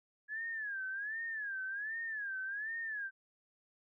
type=tone with vibrato; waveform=sine; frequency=1678 Hz; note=G#6; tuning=17 cents sharp; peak=-37 dBFS; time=0.28-3.11 s; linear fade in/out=50 ms; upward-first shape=sine; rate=1.3 Hz; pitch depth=160 cents each way; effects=none